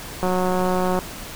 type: click train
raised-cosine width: 1 ms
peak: -9 dBFS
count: 140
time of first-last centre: 0.23-0.99 s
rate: 183 Hz
effects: pink hiss -35 dBFS RMS until 1.35 s